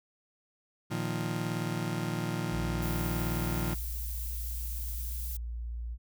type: chord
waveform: 30% pulse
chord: Bb suspended fourth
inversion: none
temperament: just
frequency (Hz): 116.54 / 155.39 / 174.81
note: Bb2 / Eb3 / F3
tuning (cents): 0 / -2 / +2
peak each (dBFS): -33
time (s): 0.9-3.75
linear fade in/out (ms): 20
type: tone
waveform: sine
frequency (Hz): 58.27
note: A#1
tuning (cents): 0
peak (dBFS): -34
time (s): 2.5-5.98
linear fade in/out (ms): 50
type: noise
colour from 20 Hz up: violet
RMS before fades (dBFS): -41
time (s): 2.82-5.37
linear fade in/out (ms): 5
effects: none